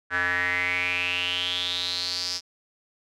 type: tone with band-pass filter sweep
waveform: square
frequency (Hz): 89.3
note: F2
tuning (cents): +39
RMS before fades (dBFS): -27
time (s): 0.1-2.41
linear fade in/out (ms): 50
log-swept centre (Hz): 1600 to 5200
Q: 7.5
effects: none